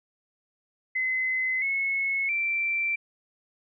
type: tone with pitch steps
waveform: sine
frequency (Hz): 2042 / 2189 / 2346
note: C7 / C#7 / D7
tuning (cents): -43 / -22 / -2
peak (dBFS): -24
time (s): 0.95-2.96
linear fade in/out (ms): 10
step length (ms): 670
effects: none